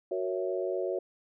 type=chord; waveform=sine; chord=F# dominant seventh; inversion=none; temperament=equal; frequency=370 / 466.2 / 554.4 / 659.3 Hz; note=F#4 / A#4 / C#5 / E5; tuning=0 / 0 / 0 / 0 cents; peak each=-32 / -37 / -34 / -37 dBFS; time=0.11-0.99 s; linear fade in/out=5 ms; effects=none